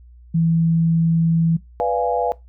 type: tone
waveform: sine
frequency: 164.81 Hz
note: E3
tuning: in tune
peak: -14 dBFS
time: 0.34-1.57 s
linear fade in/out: 10 ms
type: chord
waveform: sine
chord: B diminished seventh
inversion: none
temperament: equal with one note detuned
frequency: 493.9 / 587.3 / 692.4 / 830.6 Hz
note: B4 / D5 / F5 / Ab5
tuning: 0 / 0 / -15 / 0 cents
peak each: -21 / -26 / -22 / -23 dBFS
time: 1.8-2.32 s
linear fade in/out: 0 ms
effects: noise-tail reverb RT60 0.2 s tail -20 dB re dry + added 60 Hz sine -42 dBFS peak until 2.48 s